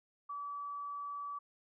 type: tone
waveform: sine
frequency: 1149 Hz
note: D6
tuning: 38 cents flat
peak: -39 dBFS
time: 0.29-1.39 s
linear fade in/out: 10 ms
effects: none